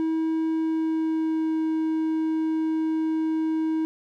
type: tone with pitch glide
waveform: triangle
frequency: 321 to 317.9 Hz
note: E4 to D#4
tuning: -46 to +37 cents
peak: -20 dBFS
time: 0-3.85 s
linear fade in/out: 0 ms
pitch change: -17 cents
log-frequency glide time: 0.53-1.62 s
effects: none